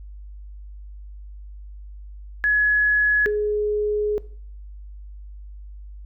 sine tone pair in turn, 1691 / 419.5 Hz, G#6 / G#4, +31 / +17 cents, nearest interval 2 octaves, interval 2414 cents, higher first, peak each -16 / -19 dBFS, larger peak first, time 2.44-3.26 / 3.26-4.18 s, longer second, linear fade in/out 0 ms, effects noise-tail reverb RT60 0.5 s tail -19 dB re dry + added 50 Hz sine -36 dBFS peak until 6.05 s

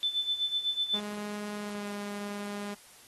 sine tone with tremolo, 3520 Hz, A7, in tune, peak -25 dBFS, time 0.03-1 s, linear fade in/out 0 ms, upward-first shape sine, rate 8 Hz, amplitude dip 75%
sawtooth tone with pitch glide, 207.7 to 204.2 Hz, G#3 to G#3, 0 to -29 cents, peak -32 dBFS, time 0.93-2.75 s, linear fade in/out 20 ms, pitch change -29 cents, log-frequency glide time 1.57-1.9 s
effects white hiss -55 dBFS RMS until 3.07 s + AAC 32 kbps

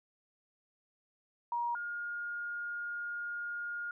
sine tone pair in turn, 949 / 1421.9 Hz, A#5 / F6, +31 / +31 cents, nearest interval perfect fifth, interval 700 cents, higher second, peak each -31 / -36 dBFS, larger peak first, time 1.52-1.75 / 1.75-3.91 s, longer second, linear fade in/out 2 ms, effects none

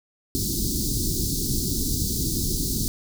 pink band-stop noise, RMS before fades -25 dBFS, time 0.35-2.88 s, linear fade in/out 0 ms, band 370 to 4200 Hz, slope 48 dB/octave, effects none

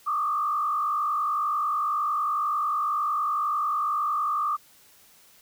sine tone with frequency modulation, 1195 Hz, D6, 30 cents sharp, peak -23 dBFS, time 0.06-4.57 s, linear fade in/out 20 ms, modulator 51 Hz, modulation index 1.1, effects white hiss -56 dBFS RMS until 5.41 s

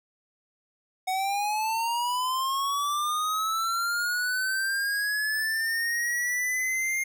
square linear sweep, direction up, 741 to 2126 Hz, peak -26 dBFS, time 1.07-7.04 s, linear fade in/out 10 ms, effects none

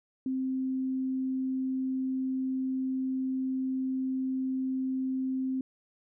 sine tone, 261.6 Hz, C4, in tune, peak -28 dBFS, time 0.26-5.61 s, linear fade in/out 2 ms, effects none

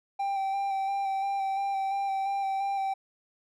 triangle tone with vibrato, 784 Hz, G5, in tune, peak -25 dBFS, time 0.19-2.94 s, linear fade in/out 10 ms, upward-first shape square, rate 2.9 Hz, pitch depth 17 cents each way, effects none

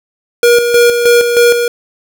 square tone with tremolo, 476.9 Hz, A#4, 39 cents sharp, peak -5 dBFS, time 0.43-1.68 s, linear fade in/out 2 ms, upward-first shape square, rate 3.2 Hz, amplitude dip 50%, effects none

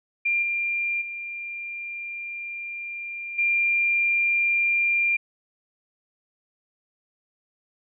sine tone with level steps, 2389 Hz, D7, 29 cents sharp, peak -20 / -23 / -31 / -19 dBFS, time 0.25-5.17 s, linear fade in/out 10 ms, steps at 0.42 / 1.01 / 3.38 s, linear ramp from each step 10 ms, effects none

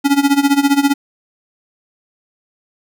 square tone with tremolo, 281 Hz, C#4, 24 cents sharp, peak -8 dBFS, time 0.04-0.94 s, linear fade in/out 20 ms, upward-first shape sine, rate 15 Hz, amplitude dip 85%, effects none

